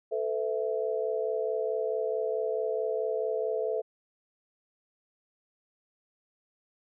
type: chord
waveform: sine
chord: A suspended second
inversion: none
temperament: equal with one note detuned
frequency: 440 / 504.6 / 659.3 Hz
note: A4 / B4 / E5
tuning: 0 / +37 / 0 cents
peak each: -30 / -33 / -33 dBFS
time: 0.11-3.82 s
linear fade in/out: 20 ms
effects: none